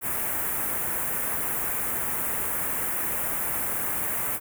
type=band-stop noise; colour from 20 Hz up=white; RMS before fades=-28 dBFS; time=0.01-4.4 s; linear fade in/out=50 ms; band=2100 to 9600 Hz; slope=24 dB/octave; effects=none